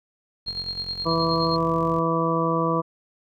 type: tone with tremolo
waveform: sine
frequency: 4232 Hz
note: C8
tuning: 19 cents sharp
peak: -25 dBFS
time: 0.46-1.57 s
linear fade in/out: 20 ms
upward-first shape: sine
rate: 9.5 Hz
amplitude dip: 70%
type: tone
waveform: 15% pulse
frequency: 44.61 Hz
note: F1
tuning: 38 cents sharp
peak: -33 dBFS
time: 0.46-2 s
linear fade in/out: 10 ms
type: harmonic tone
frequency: 164.81 Hz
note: E3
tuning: in tune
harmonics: 1 / 2 / 3 / 4 / 6 / 7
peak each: -26 / -27 / -26 / -31 / -28 / -26 dBFS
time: 1.05-2.82 s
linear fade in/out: 20 ms
effects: none